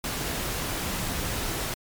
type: tone in noise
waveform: sine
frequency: 185 Hz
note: F#3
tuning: in tune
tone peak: -37 dBFS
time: 0.82-1.19 s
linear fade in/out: 2 ms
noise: pink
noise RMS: -30 dBFS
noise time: 0.04-1.74 s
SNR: -10 dB
effects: MP3 96 kbps